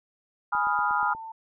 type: chord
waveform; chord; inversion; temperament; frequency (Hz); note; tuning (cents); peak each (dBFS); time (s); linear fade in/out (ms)
sine; F half-diminished seventh; first; equal; 830.6 / 987.8 / 1244.5 / 1396.9; Ab5 / Cb6 / Eb6 / F6; 0 / 0 / 0 / 0; -28; 0.52-1.14; 10
type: click train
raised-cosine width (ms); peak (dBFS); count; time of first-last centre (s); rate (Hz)
2; -34; 6; 0.55-1.15; 8.34
type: tone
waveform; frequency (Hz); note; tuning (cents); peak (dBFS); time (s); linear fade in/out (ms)
sine; 894; A5; +27; -36; 0.98-1.32; 5
effects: none